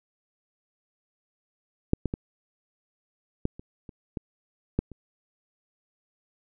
clicks, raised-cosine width 3 ms, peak -7 / -13 / -16 / -12 / -28 / -29 / -18 / -10 / -29 dBFS, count 9, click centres 1.934 / 2.057 / 2.139 / 3.454 / 3.595 / 3.892 / 4.172 / 4.79 / 4.917 s, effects none

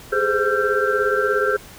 sine tone cluster, 407.1 / 423.9 / 517 / 1359 / 1568 Hz, G#4 / G#4 / C5 / F6 / G6, -35 / +35 / -21 / -48 / 0 cents, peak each -23 dBFS, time 0.12-1.57 s, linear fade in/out 10 ms, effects pink hiss -42 dBFS RMS until 1.78 s

